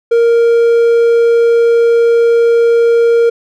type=tone; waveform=triangle; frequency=466.2 Hz; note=A#4; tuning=in tune; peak=-4 dBFS; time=0.11-3.3 s; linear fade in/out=10 ms; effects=none